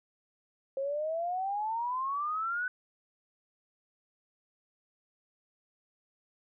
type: exponential sweep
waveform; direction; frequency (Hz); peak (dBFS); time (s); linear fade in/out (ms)
sine; up; 533 to 1511; -30; 0.77-2.68; 2
effects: none